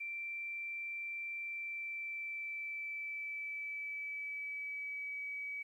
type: tone with pitch glide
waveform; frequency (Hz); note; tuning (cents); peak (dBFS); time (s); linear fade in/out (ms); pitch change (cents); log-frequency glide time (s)
sine; 2349 to 2278; D7 to C#7; 0 to +47; -39; 0-5.63; 10; -53; 1.37-5.27
effects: 12-bit